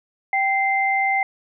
sine tone pair together, 779.9 / 2082 Hz, G5 / C7, -9 / -9 cents, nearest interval octave + perfect fourth, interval 1700 cents, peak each -20 dBFS, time 0.33-1.23 s, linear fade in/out 2 ms, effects none

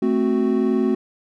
triangle chord, F# diminished, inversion first, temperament equal, 220 / 261.6 / 370 Hz, A3 / C4 / F#4, 0 / 0 / 0 cents, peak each -19 dBFS, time 0.02-0.95 s, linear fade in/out 5 ms, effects none

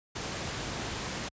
pink noise, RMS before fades -35 dBFS, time 0.15-1.29 s, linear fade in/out 10 ms, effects high-pass 60 Hz 12 dB/octave + resampled to 16000 Hz

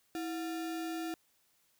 sine tone with sample-and-hold, 326.5 Hz, E4, 17 cents flat, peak -35 dBFS, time 0.15-1.14 s, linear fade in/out 0 ms, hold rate 1050 Hz, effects white hiss -72 dBFS RMS until 1.79 s

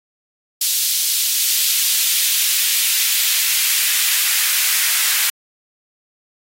white noise with high-pass filter sweep, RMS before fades -17 dBFS, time 0.61-5.3 s, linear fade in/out 5 ms, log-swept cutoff 3900 to 1700 Hz, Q 1.2, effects AAC 48 kbps

